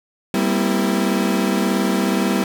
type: chord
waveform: 35% pulse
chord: C dominant seventh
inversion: second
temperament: equal with one note detuned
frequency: 196 / 233.1 / 254.9 / 329.6 Hz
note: G3 / Bb3 / C4 / E4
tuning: 0 / 0 / -45 / 0 cents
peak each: -18 / -22 / -22 / -22 dBFS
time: 0.34-2.44 s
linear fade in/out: 2 ms
effects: none